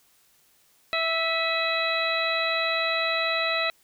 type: harmonic tone with a mistuned harmonic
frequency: 657 Hz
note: E5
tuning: 6 cents flat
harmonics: 1 / 2 / 3 / 4 / 5 / 6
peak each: -29 / -30 / -30 / -29 / -40 / -29 dBFS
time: 0.93-3.7 s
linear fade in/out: 0 ms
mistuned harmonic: 4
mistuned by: -50 cents
effects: white hiss -62 dBFS RMS until 3.83 s